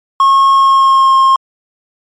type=tone with pitch glide; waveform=triangle; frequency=1087 to 1068.9 Hz; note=C#6 to C6; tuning=-34 to +37 cents; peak=-3 dBFS; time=0.2-1.36 s; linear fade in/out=2 ms; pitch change=-29 cents; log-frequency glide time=0.52-1.16 s; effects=MP3 48 kbps